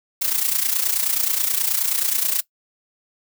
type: noise with amplitude modulation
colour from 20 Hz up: blue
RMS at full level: -18 dBFS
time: 0.21-2.41 s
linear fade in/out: 10 ms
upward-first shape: sine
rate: 29.4 Hz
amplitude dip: 70%
effects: noise-tail reverb RT60 0.1 s tail -19 dB re dry